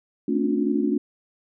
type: tone cluster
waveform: sine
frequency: 221.7 / 265.4 / 288.5 / 300.6 / 357.4 Hz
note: A3 / C4 / D4 / D4 / F4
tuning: +13 / +25 / -31 / +40 / +40 cents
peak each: -25 / -27 / -24 / -33 / -27 dBFS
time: 0.28-0.98 s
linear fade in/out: 5 ms
effects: none